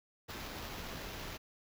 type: noise with sample-and-hold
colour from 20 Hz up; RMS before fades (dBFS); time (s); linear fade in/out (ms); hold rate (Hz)
pink; -44; 0.28-1.38; 20; 8820
effects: none